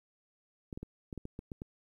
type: clicks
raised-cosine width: 3 ms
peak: -28 dBFS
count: 9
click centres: 0.728 / 0.775 / 0.83 / 1.128 / 1.177 / 1.254 / 1.391 / 1.518 / 1.619 s
effects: 11-bit